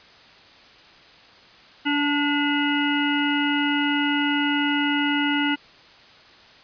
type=harmonic tone with a mistuned harmonic; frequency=289.3 Hz; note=D4; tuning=26 cents flat; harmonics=1 / 3 / 5 / 7 / 9 / 10; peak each=-22 / -29 / -27 / -29 / -34 / -28 dBFS; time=1.85-5.56 s; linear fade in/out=20 ms; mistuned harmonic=3; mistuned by=+20 cents; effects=white hiss -49 dBFS RMS until 6.63 s + resampled to 11025 Hz